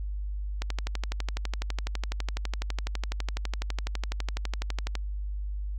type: click train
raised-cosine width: 0.2 ms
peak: -15 dBFS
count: 53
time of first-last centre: 0.62-4.953 s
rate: 12 Hz
effects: added 50 Hz sine -30 dBFS peak until 5.78 s